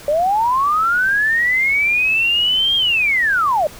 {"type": "linear two-way sweep", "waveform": "sine", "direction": "up then down", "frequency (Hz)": [567, 3242, 567], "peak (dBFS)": -13, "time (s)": [0.08, 3.67], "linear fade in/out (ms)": 2, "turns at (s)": 2.76, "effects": ["pink hiss -38 dBFS RMS until 3.79 s"]}